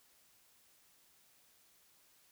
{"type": "silence", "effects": ["white hiss -68 dBFS RMS until 2.31 s"]}